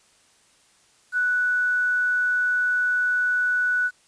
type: tone with quantisation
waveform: sine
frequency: 1480 Hz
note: F#6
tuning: in tune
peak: -19 dBFS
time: 1.12-3.91 s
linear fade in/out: 50 ms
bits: 8
effects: white hiss -59 dBFS RMS until 4.07 s + resampled to 22050 Hz